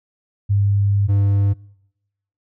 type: tone pair in turn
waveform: sine / triangle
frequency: 100.6 / 100.08 Hz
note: G2 / G2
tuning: +45 / +36 cents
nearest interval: unison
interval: 9 cents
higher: first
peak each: -13 / -11 dBFS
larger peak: second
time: 0.49-1.08 / 1.08-1.54 s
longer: first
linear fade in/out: 20 ms
effects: noise-tail reverb RT60 0.9 s tail -26 dB re dry